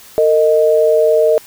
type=tone pair together; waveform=sine; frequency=454.9 / 621.3 Hz; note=A#4 / D#5; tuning=-42 / -3 cents; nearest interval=perfect fourth; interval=539 cents; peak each=-11 dBFS; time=0.18-1.38 s; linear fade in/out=0 ms; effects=white hiss -40 dBFS RMS until 1.46 s